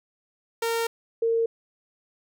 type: tone pair in turn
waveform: sawtooth / sine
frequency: 460 / 457.7 Hz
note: A#4 / A#4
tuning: -23 / -32 cents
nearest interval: unison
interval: 9 cents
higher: first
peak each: -20 dBFS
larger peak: neither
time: 0.62-0.87 / 1.22-1.46 s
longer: first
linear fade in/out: 5 ms
effects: none